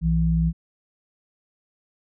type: tone pair together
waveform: sine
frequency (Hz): 61.4 / 163.92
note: B1 / E3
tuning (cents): -9 / -9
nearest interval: octave + perfect fourth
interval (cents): 1700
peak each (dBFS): -22 / -19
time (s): 0.01-0.53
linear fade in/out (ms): 50
effects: none